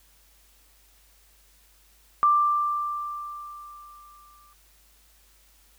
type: tone with exponential decay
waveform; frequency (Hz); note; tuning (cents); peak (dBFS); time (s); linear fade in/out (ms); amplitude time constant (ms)
sine; 1181; D6; +9; -15; 2.23-4.53; 0; 500
effects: added 50 Hz sine -60 dBFS peak until 5.78 s + white hiss -60 dBFS RMS until 5.78 s